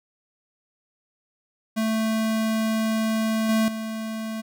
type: tone with level steps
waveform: square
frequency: 220.9 Hz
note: A3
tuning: 7 cents sharp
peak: -22 / -19 / -29 dBFS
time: 1.76-4.42 s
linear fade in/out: 20 ms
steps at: 3.49 / 3.68 s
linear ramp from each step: 2 ms
effects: none